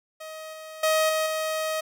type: tone with level steps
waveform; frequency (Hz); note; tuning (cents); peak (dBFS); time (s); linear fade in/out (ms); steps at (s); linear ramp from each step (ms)
sawtooth; 630; D#5; +21; -33 / -35 / -16 / -19 / -22; 0.2-1.81; 10; 0.53 / 0.83 / 1.09 / 1.26; 5
effects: none